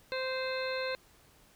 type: harmonic tone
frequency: 520 Hz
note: C5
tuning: 11 cents flat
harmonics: 1 / 2 / 3 / 4 / 5 / 7 / 8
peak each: -34 / -42 / -40 / -43 / -43 / -47 / -42 dBFS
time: 0.12-0.95 s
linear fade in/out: 0 ms
effects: pink hiss -62 dBFS RMS until 1.55 s